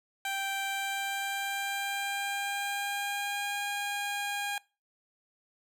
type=tone with pitch glide; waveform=15% pulse; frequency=784 to 812.1 Hz; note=G5 to G#5; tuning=0 to -39 cents; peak=-25 dBFS; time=0.25-4.58 s; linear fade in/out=2 ms; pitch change=+61 cents; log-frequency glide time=0.69-3.62 s; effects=noise-tail reverb RT60 0.3 s tail -23 dB re dry